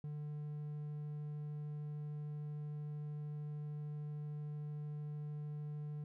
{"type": "tone", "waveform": "triangle", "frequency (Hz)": 148.9, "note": "D3", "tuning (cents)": 24, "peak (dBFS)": -39, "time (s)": [0.04, 6.04], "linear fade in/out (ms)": 2, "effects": []}